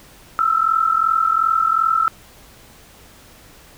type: tone pair together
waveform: sine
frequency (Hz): 1300.3 / 1343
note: E6 / E6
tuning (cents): -24 / +32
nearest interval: minor second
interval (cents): 56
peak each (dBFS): -17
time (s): 0.39-2.08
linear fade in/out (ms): 0
effects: pink hiss -46 dBFS RMS until 3.77 s